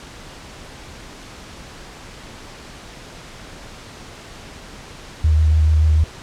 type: tone with vibrato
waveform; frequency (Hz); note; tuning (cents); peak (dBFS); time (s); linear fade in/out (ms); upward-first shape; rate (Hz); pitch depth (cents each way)
sine; 77.78; D#2; 0; -11; 5.24-6.04; 5; square; 7; 16
effects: pink hiss -38 dBFS RMS until 6.22 s + low-pass 7000 Hz 12 dB/octave